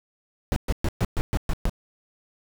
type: noise bursts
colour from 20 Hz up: brown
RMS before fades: -22 dBFS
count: 8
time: 0.52-1.696 s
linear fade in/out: 0 ms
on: 42 ms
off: 120 ms
effects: none